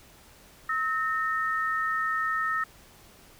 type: tone pair together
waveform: sine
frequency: 1290.5 / 1830 Hz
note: E6 / A#6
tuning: -37 / -32 cents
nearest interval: tritone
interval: 605 cents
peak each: -27 / -29 dBFS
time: 0.69-2.64 s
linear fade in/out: 5 ms
effects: pink hiss -54 dBFS RMS until 3.39 s